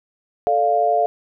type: chord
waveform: sine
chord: D minor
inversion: second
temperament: equal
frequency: 440 / 587.3 / 698.5 Hz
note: A4 / D5 / F5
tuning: 0 / 0 / 0 cents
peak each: -22 / -22 / -16 dBFS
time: 0.47-1.06 s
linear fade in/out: 0 ms
effects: none